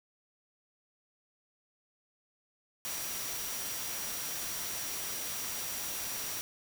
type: tone in noise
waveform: sine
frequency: 5760 Hz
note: F#8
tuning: 47 cents flat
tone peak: -43 dBFS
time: 2.85-6.41 s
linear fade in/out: 0 ms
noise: white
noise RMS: -38 dBFS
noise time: 2.85-6.41 s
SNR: -8 dB
effects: none